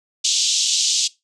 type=band-pass noise; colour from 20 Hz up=white; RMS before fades=-19 dBFS; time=0.24-1.08 s; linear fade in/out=10 ms; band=3000 to 7400 Hz; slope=48 dB/octave; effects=noise-tail reverb RT60 0.2 s tail -20 dB re dry